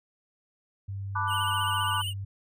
sine tone, 98.4 Hz, G2, 7 cents sharp, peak -32 dBFS, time 0.88-2.25 s, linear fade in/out 10 ms
sine chord, B minor seventh, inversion third, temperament equal, 880 / 987.8 / 1174.7 / 1480 Hz, A5 / B5 / D6 / F#6, 0 / 0 / 0 / 0 cents, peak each -34 / -32 / -30 / -33 dBFS, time 1.15-2.02 s, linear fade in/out 10 ms
square tone with vibrato, 2935 Hz, F#7, 15 cents flat, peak -32 dBFS, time 1.27-2.14 s, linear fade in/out 50 ms, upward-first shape sine, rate 15 Hz, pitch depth 70 cents each way
effects none

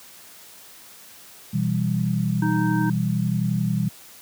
sine chord, E minor, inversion second, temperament equal, 123.47 / 164.81 / 196 Hz, B2 / E3 / G3, 0 / 0 / 0 cents, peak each -24 dBFS, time 1.53-3.89 s, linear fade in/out 10 ms
harmonic tone, 311.1 Hz, D#4, in tune, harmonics 1 / 3 / 5, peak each -24 / -29 / -31 dBFS, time 2.42-2.9 s, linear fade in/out 5 ms
effects white hiss -46 dBFS RMS until 4.21 s + high-pass 80 Hz 12 dB/octave

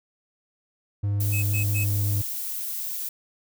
triangle tone with pitch glide, 101.5 to 100.28 Hz, G#2 to G2, -39 to +40 cents, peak -20 dBFS, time 1.03-2.22 s, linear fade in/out 10 ms, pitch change -21 cents, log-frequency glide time 1.89-2.03 s
violet noise, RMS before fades -31 dBFS, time 1.2-3.09 s, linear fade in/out 5 ms
square tone bursts, 2569 Hz, E7, 45 cents flat, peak -29 dBFS, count 3, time 1.32-1.85 s, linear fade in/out 20 ms, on 110 ms, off 100 ms
effects none

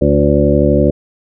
harmonic tone with a mistuned harmonic, 72.1 Hz, D2, 31 cents flat, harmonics 1 / 2 / 3 / 4 / 5 / 7 / 8, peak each -16 / -16 / -16 / -16 / -16 / -16 / -16 dBFS, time 0.01-0.91 s, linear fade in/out 10 ms, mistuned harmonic 5, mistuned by +16 cents, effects none

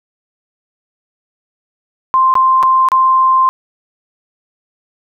sine tone with dropouts, 1046.5 Hz, C6, in tune, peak -7 dBFS, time 2.14-3.49 s, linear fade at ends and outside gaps 0 ms, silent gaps 2.34-2.354 / 2.628-2.633 / 2.887-2.918 s, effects none

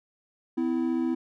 triangle tone pair together, 254 / 328.9 Hz, B3 / E4, +49 / -4 cents, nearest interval major third, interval 447 cents, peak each -25 dBFS, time 0.57-1.15 s, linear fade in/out 10 ms, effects none

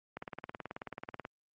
click train, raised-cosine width 0.5 ms, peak -25 dBFS, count 21, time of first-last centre 0.17-1.251 s, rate 18.5 Hz, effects high-pass 100 Hz 12 dB/octave + Opus 48 kbps

